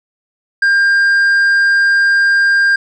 sine tone with tanh clipping, 1600 Hz, G6, 35 cents sharp, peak -9 dBFS, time 0.62-2.76 s, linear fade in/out 5 ms, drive 4 dB, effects none

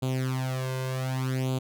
sawtooth tone with flanger, 130 Hz, C3, 11 cents flat, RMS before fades -29 dBFS, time 0.02-1.59 s, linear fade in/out 10 ms, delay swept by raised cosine 0.27 to 1.97 ms, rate 0.66 Hz, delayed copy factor +0.8, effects none

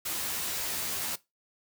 white noise with comb filter, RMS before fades -33 dBFS, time 0.05-1.16 s, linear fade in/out 10 ms, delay 13 ms, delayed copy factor +0.75, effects noise-tail reverb RT60 0.2 s tail -19 dB re dry

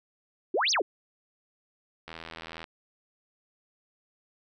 sine exponential two-way sweep, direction up then down, 311.1 to 6480 to 311.1 Hz, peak -23 dBFS, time 0.54-0.82 s, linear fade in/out 5 ms, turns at 0.71 s
click train, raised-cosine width 0.3 ms, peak -24 dBFS, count 47, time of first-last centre 2.08-2.642 s, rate 81.9 Hz
effects none

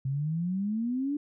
sine exponential sweep, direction up, 130.81 to 296.7 Hz, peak -27 dBFS, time 0.05-1.17 s, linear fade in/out 5 ms, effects none

